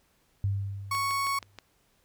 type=tone with exponential decay; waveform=sine; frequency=99 Hz; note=G2; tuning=18 cents sharp; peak=-23 dBFS; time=0.44-1.59 s; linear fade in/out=0 ms; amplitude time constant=250 ms
type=tone; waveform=35% pulse; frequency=1108.7 Hz; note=C#6; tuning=in tune; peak=-25 dBFS; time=0.91-1.39 s; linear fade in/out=5 ms
type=click train; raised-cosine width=0.2 ms; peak=-24 dBFS; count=5; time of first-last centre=0.95-1.587 s; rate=6.28 Hz
effects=pink hiss -68 dBFS RMS until 2.04 s